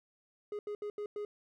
triangle tone bursts at uneven times, 415.3 Hz, G#4, in tune, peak -34 dBFS, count 5, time 0.52-0.59 / 0.67-0.75 / 0.82-0.9 / 0.98-1.06 / 1.16-1.25 s, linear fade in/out 2 ms, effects none

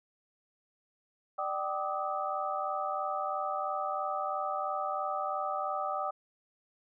sine tone cluster, 596 / 770 / 1189 / 1272 Hz, D5 / G5 / D6 / D#6, +25 / -31 / +21 / +38 cents, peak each -37 / -35 / -37 / -37 dBFS, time 1.38-6.11 s, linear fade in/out 10 ms, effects none

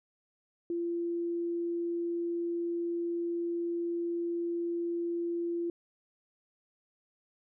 sine tone, 342 Hz, F4, 36 cents flat, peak -30 dBFS, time 0.7-5.7 s, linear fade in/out 2 ms, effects none

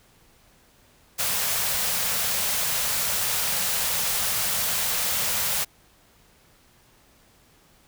white band-stop noise, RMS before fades -25 dBFS, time 1.18-5.65 s, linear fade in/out 20 ms, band 220 to 440 Hz, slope 48 dB/octave, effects pink hiss -58 dBFS RMS until 7.87 s

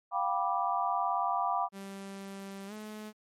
sine chord, G dominant seventh, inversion third, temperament just, 705.6 / 784 / 980 / 1176 Hz, F5 / G5 / B5 / D6, +18 / 0 / -14 / +2 cents, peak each -33 dBFS, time 0.11-1.69 s, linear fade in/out 50 ms
sawtooth tone with pitch glide, 196 to 213.7 Hz, G3 to G#3, 0 to +50 cents, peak -37 dBFS, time 1.72-3.13 s, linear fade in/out 50 ms, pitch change +150 cents, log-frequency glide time 2.67-2.73 s
effects MP3 64 kbps

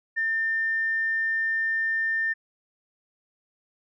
triangle tone with hard clipping, 1800 Hz, A6, 39 cents sharp, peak -23 dBFS, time 0.16-2.34 s, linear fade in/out 20 ms, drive 3 dB, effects resampled to 16000 Hz

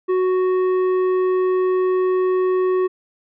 triangle tone with tanh clipping, 370 Hz, F#4, in tune, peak -17 dBFS, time 0.08-2.88 s, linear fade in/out 20 ms, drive 13 dB, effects none

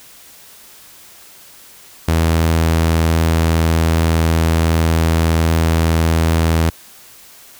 sawtooth tone, 81.7 Hz, E2, 15 cents flat, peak -8 dBFS, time 2.08-6.7 s, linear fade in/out 5 ms, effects white hiss -42 dBFS RMS until 7.59 s

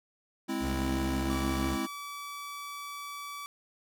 square chord, Ab augmented, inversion none, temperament equal, 207.7 / 261.6 / 329.6 Hz, Ab3 / C4 / E4, 0 / 0 / 0 cents, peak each -38 / -35 / -35 dBFS, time 0.48-1.87 s, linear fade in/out 20 ms
sawtooth tone with pitch glide, 66.1 to 67.02 Hz, C2 to C2, +18 to +42 cents, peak -28 dBFS, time 0.6-1.78 s, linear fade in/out 50 ms, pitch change +24 cents, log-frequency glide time 0.78-1.43 s
sawtooth tone, 1150 Hz, D6, 37 cents flat, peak -35 dBFS, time 1.3-3.46 s, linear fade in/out 0 ms
effects none

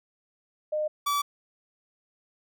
sine / 45% pulse tone pair in turn, 610 / 1151.5 Hz, D#5 / D6, -34 / -34 cents, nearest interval major seventh, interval 1100 cents, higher second, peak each -25 / -24 dBFS, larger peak second, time 0.72-0.88 / 1.06-1.22 s, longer neither, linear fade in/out 10 ms, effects none

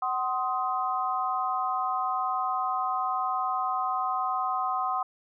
sine chord, C diminished, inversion second, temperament just, 753.5 / 1046.5 / 1255.8 Hz, Gb5 / C6 / Eb6, +31 / 0 / +16 cents, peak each -30 dBFS, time 0.02-5.03 s, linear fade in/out 5 ms, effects none

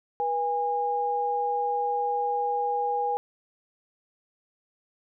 sine tone pair together, 484.9 / 816.9 Hz, B4 / G#5, -32 / -29 cents, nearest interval major sixth, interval 903 cents, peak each -30 / -25 dBFS, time 0.2-3.17 s, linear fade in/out 0 ms, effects none

